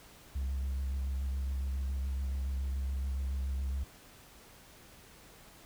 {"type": "tone with vibrato", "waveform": "sine", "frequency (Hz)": 67.1, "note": "C2", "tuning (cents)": 44, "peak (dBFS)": -29, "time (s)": [0.35, 3.84], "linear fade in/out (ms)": 10, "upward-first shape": "sine", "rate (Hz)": 7.1, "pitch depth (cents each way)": 28, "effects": ["tanh soft clip ceiling -30 dBFS", "pink hiss -56 dBFS RMS until 5.65 s"]}